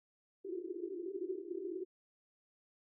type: band-pass noise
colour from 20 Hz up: pink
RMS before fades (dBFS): -42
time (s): 0.44-1.85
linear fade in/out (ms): 10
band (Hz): 340 to 390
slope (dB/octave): 96
effects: none